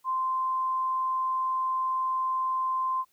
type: tone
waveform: sine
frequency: 1041 Hz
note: C6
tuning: 9 cents flat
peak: -25 dBFS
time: 0.04-3.05 s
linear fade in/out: 50 ms
effects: white hiss -69 dBFS RMS until 3.12 s